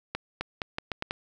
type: accelerating click train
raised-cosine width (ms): 0.3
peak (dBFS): -14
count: 7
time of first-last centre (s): 0.15-1.109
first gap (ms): 260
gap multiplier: 0.8
effects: none